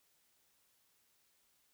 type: silence
effects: white hiss -74 dBFS RMS until 1.73 s